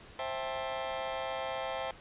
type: chord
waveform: sawtooth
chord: A minor seventh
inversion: first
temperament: just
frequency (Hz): 528 / 660 / 792 / 880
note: C5 / E5 / G5 / A5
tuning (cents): +16 / +2 / +18 / 0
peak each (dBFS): -34 / -35 / -36 / -38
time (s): 0.19-1.91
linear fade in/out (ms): 2
effects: pink hiss -53 dBFS RMS until 2 s + resampled to 8000 Hz